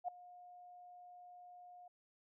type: tone with ADSR envelope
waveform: sine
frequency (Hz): 715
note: F5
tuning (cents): +41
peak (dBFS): -34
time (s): 0.04-1.88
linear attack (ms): 42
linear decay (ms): 4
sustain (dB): -20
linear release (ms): 5
effects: none